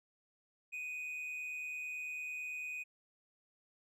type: tone with amplitude modulation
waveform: triangle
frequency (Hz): 2489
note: D#7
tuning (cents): 0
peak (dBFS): -36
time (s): 0.72-2.84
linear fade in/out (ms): 20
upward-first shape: sine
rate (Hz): 149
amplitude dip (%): 45
effects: none